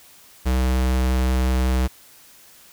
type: tone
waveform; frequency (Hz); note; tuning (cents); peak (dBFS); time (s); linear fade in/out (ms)
square; 63.9; C2; -40; -18; 0.45-1.88; 20
effects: white hiss -49 dBFS RMS until 2.72 s